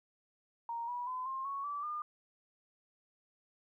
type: tone with pitch steps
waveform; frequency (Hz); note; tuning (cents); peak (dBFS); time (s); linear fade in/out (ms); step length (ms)
sine; 932.3 / 973.6 / 1016.7 / 1061.7 / 1108.7 / 1157.8 / 1209; A#5 / B5 / B5 / C6 / C#6 / D6 / D6; 0 / -25 / +50 / +25 / 0 / -25 / +50; -36; 0.69-2.02; 2; 190
effects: 13-bit